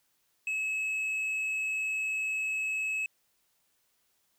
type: tone with tanh clipping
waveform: sine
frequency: 2581 Hz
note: E7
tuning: 37 cents flat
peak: -30 dBFS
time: 0.47-3.06 s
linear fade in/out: 2 ms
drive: 4 dB
effects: white hiss -73 dBFS RMS until 4.38 s